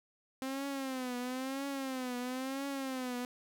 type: tone with vibrato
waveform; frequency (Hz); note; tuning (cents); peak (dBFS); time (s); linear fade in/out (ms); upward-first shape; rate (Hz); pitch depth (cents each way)
sawtooth; 261.6; C4; 0; -32; 0.42-3.25; 0; triangle; 1; 120
effects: none